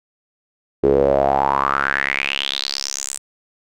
sawtooth tone with band-pass filter sweep, 68.9 Hz, C#2, 10 cents flat, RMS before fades -19 dBFS, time 0.83-3.18 s, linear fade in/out 10 ms, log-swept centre 390 to 8400 Hz, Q 6.4, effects none

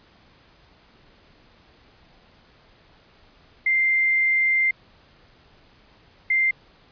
sine tone bursts at uneven times, 2093 Hz, C7, in tune, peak -17 dBFS, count 2, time 3.66-4.71 / 6.3-6.51 s, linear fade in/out 5 ms, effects pink hiss -55 dBFS RMS until 6.91 s + resampled to 11025 Hz

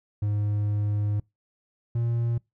triangle tone pair in turn, 103.83 / 117.53 Hz, G#2 / A#2, 0 / +15 cents, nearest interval major second, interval 215 cents, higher second, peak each -21 dBFS, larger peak neither, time 0.22-1.2 / 1.95-2.38 s, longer first, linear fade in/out 5 ms, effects noise-tail reverb RT60 0.2 s tail -25 dB re dry

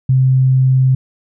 sine tone, 130.7 Hz, C3, 1 cent flat, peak -8 dBFS, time 0.09-0.95 s, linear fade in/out 5 ms, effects none

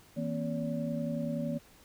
sine tone cluster, 162.1 / 235.7 / 266.3 / 572 Hz, E3 / A#3 / C4 / D5, -29 / +19 / +31 / -46 cents, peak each -36 / -34 / -40 / -38 dBFS, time 0.16-1.59 s, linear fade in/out 20 ms, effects pink hiss -59 dBFS RMS until 1.84 s

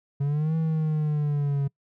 triangle linear two-way sweep, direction up then down, 138.59 to 162.1 to 138.59 Hz, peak -20 dBFS, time 0.2-1.68 s, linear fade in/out 10 ms, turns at 0.56 s, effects noise-tail reverb RT60 0.1 s tail -25 dB re dry

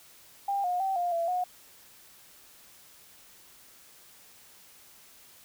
sine tone with pitch steps, 797 / 717 / 772 / 704 / 675 / 725 Hz, G5 / F5 / G5 / F5 / E5 / F#5, +28 / +45 / -27 / +14 / +41 / -35 cents, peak -26 dBFS, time 0.48-1.44 s, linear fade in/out 5 ms, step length 160 ms, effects white hiss -55 dBFS RMS until 5.44 s

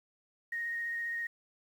sine tone with vibrato, 1864.7 Hz, A#6, in tune, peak -33 dBFS, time 0.52-1.27 s, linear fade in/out 5 ms, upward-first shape sine, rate 15 Hz, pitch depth 11 cents each way, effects 10-bit

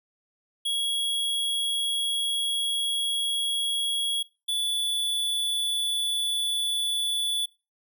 square tone pair in turn, 3322 / 3455 Hz, G#7 / A7, 0 / -32 cents, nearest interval minor second, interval 68 cents, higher second, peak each -25 dBFS, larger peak neither, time 0.65-4.23 / 4.48-7.46 s, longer first, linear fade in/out 10 ms, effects noise-tail reverb RT60 0.3 s tail -22 dB re dry

